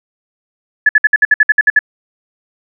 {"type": "tone bursts", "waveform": "sine", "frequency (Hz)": 1714, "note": "A6", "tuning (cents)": -46, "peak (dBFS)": -4, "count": 11, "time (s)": [0.86, 1.791], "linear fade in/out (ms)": 5, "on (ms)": 31, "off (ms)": 59, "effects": []}